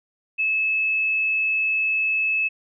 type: tone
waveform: sine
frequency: 2600 Hz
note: E7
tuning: 24 cents flat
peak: -19 dBFS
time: 0.38-2.49 s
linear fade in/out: 20 ms
effects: none